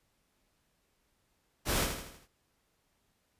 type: noise with echo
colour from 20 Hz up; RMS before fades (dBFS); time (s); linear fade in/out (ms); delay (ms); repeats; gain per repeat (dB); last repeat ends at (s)
pink; -30; 1.65-1.88; 50; 80; 5; -6; 2.28
effects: pink hiss -75 dBFS RMS until 3.39 s + resampled to 32000 Hz